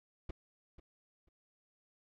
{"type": "noise with echo", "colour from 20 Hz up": "brown", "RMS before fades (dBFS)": -40, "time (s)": [0.29, 0.31], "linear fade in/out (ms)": 5, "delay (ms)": 490, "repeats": 2, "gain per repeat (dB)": -14, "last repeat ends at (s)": 1.29, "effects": ["low-pass 4000 Hz 12 dB/octave"]}